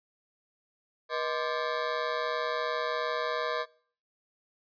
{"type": "ring-modulated tone", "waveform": "20% pulse", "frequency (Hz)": 554.4, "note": "C#5", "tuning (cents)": 0, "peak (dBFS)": -21, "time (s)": [1.09, 3.66], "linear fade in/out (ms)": 50, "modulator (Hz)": 71.4, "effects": ["noise-tail reverb RT60 0.5 s tail -23 dB re dry", "resampled to 11025 Hz"]}